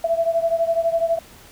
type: beating tone pair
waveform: sine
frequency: 662 / 674 Hz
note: E5 / E5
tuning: +7 / +38 cents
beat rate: 12 Hz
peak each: -19 / -22 dBFS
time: 0.04-1.19 s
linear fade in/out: 5 ms
effects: pink hiss -46 dBFS RMS until 1.51 s